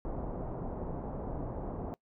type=low-pass noise; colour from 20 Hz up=pink; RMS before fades=-38 dBFS; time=0.05-1.94 s; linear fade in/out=0 ms; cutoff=870 Hz; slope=24 dB/octave; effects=noise-tail reverb RT60 0.1 s tail -23 dB re dry